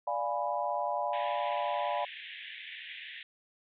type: chord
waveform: sine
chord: D diminished seventh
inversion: none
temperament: equal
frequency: 587.3 / 698.5 / 830.6 / 987.8 Hz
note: D5 / F5 / Ab5 / Cb6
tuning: 0 / 0 / 0 / 0 cents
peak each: -35 dBFS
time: 0.07-2.05 s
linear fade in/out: 5 ms
type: band-pass noise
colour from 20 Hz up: pink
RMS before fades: -45 dBFS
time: 1.13-3.23 s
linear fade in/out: 2 ms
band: 1700 to 3600 Hz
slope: 96 dB/octave
effects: none